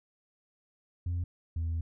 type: tone pair in turn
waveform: sine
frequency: 87.31 / 82.35 Hz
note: F2 / E2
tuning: 0 / -1 cents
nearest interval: minor second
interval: 101 cents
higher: first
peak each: -27 dBFS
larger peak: neither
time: 1.06-1.24 / 1.56-1.81 s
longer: second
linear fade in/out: 5 ms
effects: tanh soft clip ceiling -28 dBFS